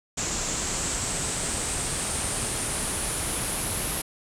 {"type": "noise with low-pass filter sweep", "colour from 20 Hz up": "pink", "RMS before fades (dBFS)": -29, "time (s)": [0.17, 4.02], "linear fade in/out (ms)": 10, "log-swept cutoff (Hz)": [7200, 11000], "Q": 5.4, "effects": []}